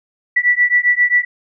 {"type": "beating tone pair", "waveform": "sine", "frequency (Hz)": [1955, 1962.5], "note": ["B6", "B6"], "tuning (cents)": [-18, -11], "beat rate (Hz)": 7.5, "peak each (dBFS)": -14, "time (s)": [0.36, 1.25], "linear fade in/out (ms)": 10, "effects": []}